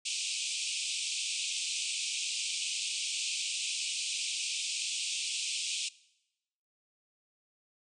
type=band-pass noise; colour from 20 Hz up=pink; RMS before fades=-35 dBFS; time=0.05-5.89 s; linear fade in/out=10 ms; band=2400 to 9000 Hz; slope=96 dB/octave; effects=noise-tail reverb RT60 0.9 s tail -21 dB re dry